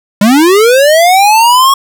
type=linear sweep; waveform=square; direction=up; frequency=194 to 1108.7 Hz; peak=-4 dBFS; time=0.21-1.74 s; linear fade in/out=5 ms; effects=none